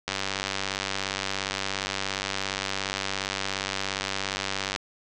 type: click train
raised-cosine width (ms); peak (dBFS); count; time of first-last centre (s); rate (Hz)
0.2; -10; 456; 0.08-4.761; 97.2
effects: resampled to 22050 Hz